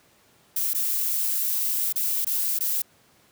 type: noise with dropouts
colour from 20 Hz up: violet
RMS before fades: -25 dBFS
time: 0.56-2.82 s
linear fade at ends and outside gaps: 5 ms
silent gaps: 0.735-0.746 / 1.926-1.958 / 2.247-2.267 / 2.589-2.606 s
effects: pink hiss -59 dBFS RMS until 3.31 s + high-pass 100 Hz 12 dB/octave